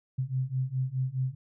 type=beating tone pair; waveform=sine; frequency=127.8 / 132.6 Hz; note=C3 / C3; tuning=-40 / +23 cents; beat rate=4.8 Hz; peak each=-31 / -30 dBFS; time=0.18-1.35 s; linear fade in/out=10 ms; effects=none